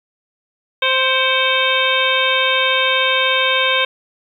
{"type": "harmonic tone with a mistuned harmonic", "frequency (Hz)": 523.3, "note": "C5", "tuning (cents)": 0, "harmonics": [1, 2, 3, 4, 5, 6, 7], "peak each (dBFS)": [-21, -21, -21, -21, -21, -21, -21], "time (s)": [0.82, 3.85], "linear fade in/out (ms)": 5, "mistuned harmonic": 4, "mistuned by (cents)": 130, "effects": ["8-bit"]}